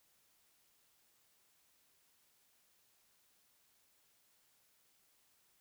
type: silence
effects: white hiss -73 dBFS RMS until 5.6 s